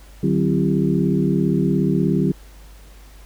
sine tone cluster, 151.1 / 188.2 / 264.3 / 338.7 / 398 Hz, D3 / F#3 / C4 / E4 / G4, +50 / +30 / +18 / +47 / +26 cents, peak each -21 / -19 / -23 / -24 / -26 dBFS, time 0.23-2.32 s, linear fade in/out 5 ms, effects added 50 Hz sine -41 dBFS peak until 3.25 s + pink hiss -50 dBFS RMS until 3.25 s

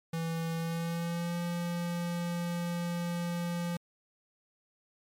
square tone with pitch glide, 164.81 to 172.8 Hz, E3 to F3, 0 to -18 cents, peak -32 dBFS, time 0.13-3.77 s, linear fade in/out 5 ms, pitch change +82 cents, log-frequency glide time 0.56-1.38 s, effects MP3 64 kbps

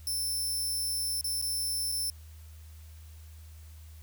15% pulse tone with dropouts, 5330 Hz, E8, 18 cents sharp, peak -24 dBFS, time 0.07-2.1 s, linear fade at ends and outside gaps 1 ms, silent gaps 1.211-1.243 / 1.415-1.424 / 1.918-1.922 s, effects added 78 Hz sine -46 dBFS peak until 4.02 s + white hiss -60 dBFS RMS until 4.02 s

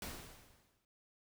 pink noise with exponential decay, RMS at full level -42 dBFS, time 0.02-0.85 s, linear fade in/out 2 ms, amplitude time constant 180 ms, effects none

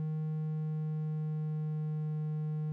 triangle tone with pitch glide, 155.56 to 153.51 Hz, D#3 to D#3, 0 to -23 cents, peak -30 dBFS, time 0-2.72 s, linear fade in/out 0 ms, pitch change -23 cents, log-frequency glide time 0.26-2.17 s, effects none

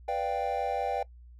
triangle chord, G dominant seventh, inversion first, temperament equal, 493.9 / 587.3 / 698.5 / 784 Hz, B4 / D5 / F5 / G5, 0 / 0 / 0 / 0 cents, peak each -33 / -33 / -33 / -29 dBFS, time 0.08-1.03 s, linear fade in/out 5 ms, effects noise-tail reverb RT60 0.1 s tail -21 dB re dry + added 60 Hz sine -48 dBFS peak until 1.39 s

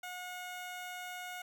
15% pulse tone, 724 Hz, F#5, 38 cents flat, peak -35 dBFS, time 0.03-1.42 s, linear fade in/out 5 ms, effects 11-bit

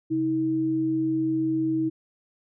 sine tone pair together, 134.38 / 319.6 Hz, C3 / D#4, +47 / +47 cents, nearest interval octave + minor third, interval 1500 cents, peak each -33 / -22 dBFS, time 0.1-1.9 s, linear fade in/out 20 ms, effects none

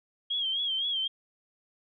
sine tone with vibrato, 3229 Hz, G#7, 49 cents flat, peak -27 dBFS, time 0.3-1.08 s, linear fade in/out 10 ms, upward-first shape sine, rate 3.9 Hz, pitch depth 80 cents each way, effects none

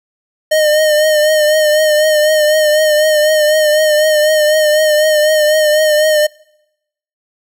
square tone with vibrato, 612 Hz, D#5, 29 cents flat, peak -9 dBFS, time 0.51-6.27 s, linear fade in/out 10 ms, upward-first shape triangle, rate 4 Hz, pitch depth 43 cents each way, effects noise-tail reverb RT60 0.9 s tail -26 dB re dry

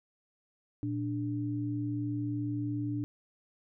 sine tone pair together, 116.8 / 293.7 Hz, A#2 / D4, +4 / 0 cents, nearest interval octave + major third, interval 1596 cents, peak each -34 / -33 dBFS, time 0.83-3.04 s, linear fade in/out 0 ms, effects none

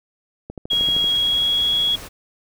click train, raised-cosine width 2 ms, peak -18 dBFS, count 8, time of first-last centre 0.5-1.043 s, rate 12.9 Hz
sine tone with pitch glide, 3300 to 3336 Hz, G#7 to G#7, -12 to +7 cents, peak -16 dBFS, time 0.7-1.96 s, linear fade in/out 10 ms, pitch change +19 cents, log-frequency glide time 1.03-1.71 s
pink noise, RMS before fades -36 dBFS, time 0.7-2.09 s, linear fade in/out 20 ms
effects none

